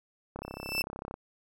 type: click train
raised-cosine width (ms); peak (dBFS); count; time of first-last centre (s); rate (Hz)
1; -24; 27; 0.36-1.141; 33.3
type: tone with exponential growth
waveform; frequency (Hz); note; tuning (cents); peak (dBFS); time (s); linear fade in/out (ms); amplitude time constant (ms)
30% pulse; 2653; E7; +10; -22; 0.43-0.82; 5; 84
effects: none